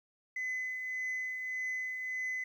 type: tone with tremolo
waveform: sine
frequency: 2025 Hz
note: B6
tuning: 43 cents sharp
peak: -30 dBFS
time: 0.36-2.44 s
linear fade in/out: 5 ms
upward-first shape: triangle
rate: 1.7 Hz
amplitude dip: 50%
effects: tanh soft clip ceiling -32 dBFS + 11-bit